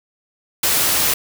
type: noise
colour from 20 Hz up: white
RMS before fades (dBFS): -17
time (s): 0.63-1.14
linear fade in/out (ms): 5
effects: none